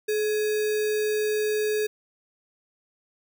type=tone with sample-and-hold; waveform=sine; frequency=426.2 Hz; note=G#4; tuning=45 cents sharp; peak=-22 dBFS; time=0.08-1.87 s; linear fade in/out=10 ms; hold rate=2100 Hz; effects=none